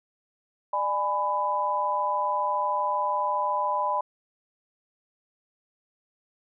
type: chord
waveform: sine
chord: G# diminished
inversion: second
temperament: just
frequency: 598 / 830.6 / 996.7 Hz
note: D5 / G#5 / B5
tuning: +31 / 0 / +16 cents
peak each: -31 / -30 / -25 dBFS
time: 0.73-4.01 s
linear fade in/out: 5 ms
effects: none